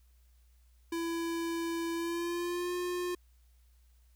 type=tone with pitch glide; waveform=square; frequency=334.2 to 356.1 Hz; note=E4 to F4; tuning=+24 to +34 cents; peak=-33 dBFS; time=0.92-3.15 s; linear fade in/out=5 ms; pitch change=+110 cents; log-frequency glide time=1.93-2.73 s; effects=added 60 Hz sine -60 dBFS peak until 4.15 s + white hiss -74 dBFS RMS until 4.15 s